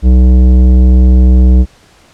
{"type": "tone with tanh clipping", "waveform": "sine", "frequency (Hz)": 62.8, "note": "B1", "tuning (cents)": 30, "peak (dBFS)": -4, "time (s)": [0.02, 1.66], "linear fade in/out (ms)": 50, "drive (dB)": 13, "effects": ["pink hiss -44 dBFS RMS until 2.13 s", "low-pass 8000 Hz 12 dB/octave"]}